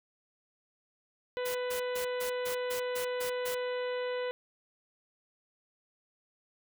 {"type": "harmonic tone", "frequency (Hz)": 497.4, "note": "B4", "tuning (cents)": 12, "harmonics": [1, 2, 3, 4, 5, 6, 7, 8], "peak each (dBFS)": [-32, -43, -45, -45, -51, -49, -54, -53], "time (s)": [1.37, 4.31], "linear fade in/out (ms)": 0}
{"type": "noise bursts", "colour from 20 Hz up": "white", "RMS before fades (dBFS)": -40, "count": 9, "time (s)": [1.45, 3.55], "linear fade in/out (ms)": 10, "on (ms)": 100, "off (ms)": 150}
{"effects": []}